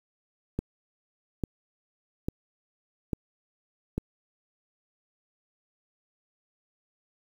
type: click train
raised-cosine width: 3 ms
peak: -15 dBFS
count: 5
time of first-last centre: 0.59-3.98 s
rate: 1.18 Hz
effects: 8-bit